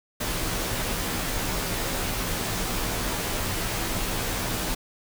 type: noise with comb filter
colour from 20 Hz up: pink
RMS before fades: -28 dBFS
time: 0.2-4.75 s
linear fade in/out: 10 ms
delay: 14 ms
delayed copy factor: -0.65
effects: none